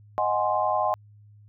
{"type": "chord", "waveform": "sine", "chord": "Ab dominant seventh", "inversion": "second", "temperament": "equal", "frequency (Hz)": [622.3, 740, 830.6, 1046.5], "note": ["Eb5", "Gb5", "Ab5", "C6"], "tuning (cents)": [0, 0, 0, 0], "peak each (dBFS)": -27, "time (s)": [0.18, 0.94], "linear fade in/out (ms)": 0, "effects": ["added 104 Hz sine -49 dBFS peak until 1.48 s"]}